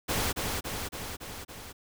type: noise with echo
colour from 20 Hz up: pink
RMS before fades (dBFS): -29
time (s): 0.08-0.33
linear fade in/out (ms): 20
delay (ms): 280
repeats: 5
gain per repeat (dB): -3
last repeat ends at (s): 1.73
effects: none